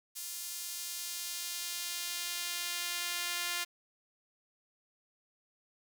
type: tone with high-pass filter sweep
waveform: sawtooth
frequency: 349.2 Hz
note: F4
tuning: in tune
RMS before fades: -38 dBFS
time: 0.15-3.65 s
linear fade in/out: 20 ms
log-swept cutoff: 7000 to 2000 Hz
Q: 0.74
effects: none